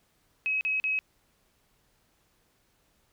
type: tone bursts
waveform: sine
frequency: 2554 Hz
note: D#7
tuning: 45 cents sharp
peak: -25 dBFS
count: 3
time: 0.46-0.99 s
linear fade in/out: 0 ms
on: 150 ms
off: 40 ms
effects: pink hiss -69 dBFS RMS until 3.12 s